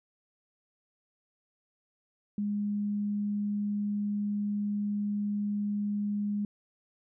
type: tone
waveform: sine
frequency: 205.8 Hz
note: G#3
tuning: 16 cents flat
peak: -28 dBFS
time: 2.38-6.45 s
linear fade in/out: 2 ms
effects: none